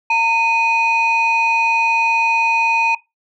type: tone pair together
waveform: sine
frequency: 912.6 / 2489 Hz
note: A#5 / D#7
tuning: -37 / 0 cents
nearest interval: octave + perfect fourth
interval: 1737 cents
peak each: -14 dBFS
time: 0.1-2.95 s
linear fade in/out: 5 ms
effects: noise-tail reverb RT60 0.2 s tail -20 dB re dry + tanh soft clip ceiling -8 dBFS